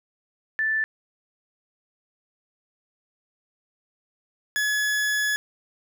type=tone pair in turn; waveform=sine / 40% pulse; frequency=1760 / 1700 Hz; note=A6 / G#6; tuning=0 / +40 cents; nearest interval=minor second; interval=60 cents; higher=first; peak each=-21 dBFS; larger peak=neither; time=0.59-0.84 / 4.56-5.36 s; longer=second; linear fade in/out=0 ms; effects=none